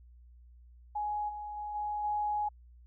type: tone with level steps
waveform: sine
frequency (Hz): 836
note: G#5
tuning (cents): +11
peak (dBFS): -31 / -38 / -36 / -32 / -29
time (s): 0.95-2.49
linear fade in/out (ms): 10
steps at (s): 1.28 / 1.56 / 1.74 / 2.03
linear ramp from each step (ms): 20
effects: added 60 Hz sine -53 dBFS peak until 2.86 s